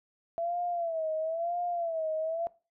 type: tone with vibrato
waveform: sine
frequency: 666 Hz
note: E5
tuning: 18 cents sharp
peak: -29 dBFS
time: 0.38-2.47 s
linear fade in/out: 0 ms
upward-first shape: sine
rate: 1 Hz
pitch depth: 100 cents each way
effects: noise-tail reverb RT60 0.3 s tail -19 dB re dry